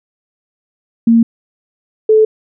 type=tone pair in turn; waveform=sine; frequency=230 / 434.9 Hz; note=A#3 / A4; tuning=-23 / -20 cents; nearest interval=major seventh; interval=1103 cents; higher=second; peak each=-5 dBFS; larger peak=neither; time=1.07-1.23 / 2.09-2.25 s; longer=neither; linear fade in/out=5 ms; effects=none